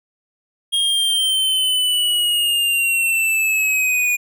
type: linear sweep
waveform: square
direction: down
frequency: 3255 to 2445 Hz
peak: -16 dBFS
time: 0.72-4.17 s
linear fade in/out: 20 ms
effects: none